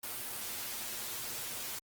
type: noise with comb filter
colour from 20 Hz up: white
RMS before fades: -40 dBFS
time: 0.03-1.79 s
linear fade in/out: 5 ms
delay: 8.4 ms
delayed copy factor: +0.85
effects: Opus 32 kbps